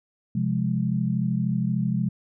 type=chord; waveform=sine; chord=F minor; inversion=second; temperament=equal; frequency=130.81 / 174.61 / 207.7 Hz; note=C3 / F3 / Ab3; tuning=0 / 0 / 0 cents; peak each=-26 dBFS; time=0.35-2.09 s; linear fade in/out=5 ms; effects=none